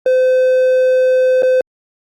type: tone with dropouts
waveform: triangle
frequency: 513 Hz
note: C5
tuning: 34 cents flat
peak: -7 dBFS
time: 0.06-1.61 s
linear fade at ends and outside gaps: 2 ms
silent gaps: 1.423-1.431 s
effects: Opus 32 kbps